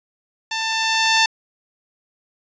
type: tone with level ramp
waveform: 10% pulse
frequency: 891 Hz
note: A5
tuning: 22 cents sharp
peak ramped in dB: -14 to -4 dBFS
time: 0.51-1.26 s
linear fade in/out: 5 ms
effects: resampled to 16000 Hz